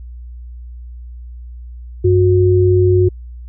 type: tone pair together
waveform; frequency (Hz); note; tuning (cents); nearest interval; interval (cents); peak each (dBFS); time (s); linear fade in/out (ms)
sine; 96.2 / 363.2; G2 / F#4; -32 / -32; octave + major seventh; 2300; -11; 2.04-3.09; 10
effects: added 60 Hz sine -29 dBFS peak until 3.48 s